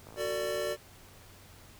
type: click train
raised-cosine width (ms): 1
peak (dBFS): -35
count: 37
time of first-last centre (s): 0.07-0.726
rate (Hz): 54.9
type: chord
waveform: square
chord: D major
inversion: first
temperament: equal with one note detuned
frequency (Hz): 370 / 450 / 587.3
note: F#4 / A4 / D5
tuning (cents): 0 / +39 / 0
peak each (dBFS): -38 / -37 / -34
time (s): 0.16-0.77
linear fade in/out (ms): 50
effects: added 93 Hz sine -59 dBFS peak until 1.79 s + pink hiss -55 dBFS RMS until 1.79 s